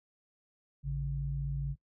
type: tone pair together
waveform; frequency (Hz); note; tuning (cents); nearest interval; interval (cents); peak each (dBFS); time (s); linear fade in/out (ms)
sine; 55.69 / 140.5; A1 / C#3; +22 / +24; octave + major third; 1602; -36 / -33; 0.83-1.76; 50
effects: noise-tail reverb RT60 0.1 s tail -22 dB re dry